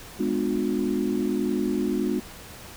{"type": "chord", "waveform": "sine", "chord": "G# diminished seventh", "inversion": "none", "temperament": "just", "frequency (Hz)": [207.7, 249.2, 299, 358.8], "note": ["G#3", "B3", "D4", "F4"], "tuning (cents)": [0, 16, 31, 47], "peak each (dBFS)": -28, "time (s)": [0.19, 2.2], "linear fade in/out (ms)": 10, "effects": ["pink hiss -43 dBFS RMS until 2.76 s"]}